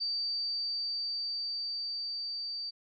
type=tone with level ramp; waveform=sine; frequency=4630 Hz; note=D8; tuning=25 cents flat; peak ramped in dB=-30 to -35 dBFS; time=0-2.71 s; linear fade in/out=20 ms; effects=none